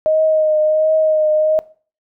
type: tone with vibrato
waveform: sine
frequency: 622.3 Hz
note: D#5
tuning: in tune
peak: -11 dBFS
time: 0.06-1.59 s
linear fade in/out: 0 ms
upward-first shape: triangle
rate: 1.4 Hz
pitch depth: 27 cents each way
effects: noise-tail reverb RT60 0.4 s tail -20 dB re dry